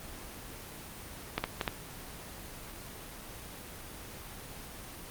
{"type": "clicks", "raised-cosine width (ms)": 0.3, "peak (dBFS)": -13, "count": 4, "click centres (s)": [1.38, 1.44, 1.612, 1.678], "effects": ["pink hiss -45 dBFS RMS until 5.1 s", "Opus 24 kbps"]}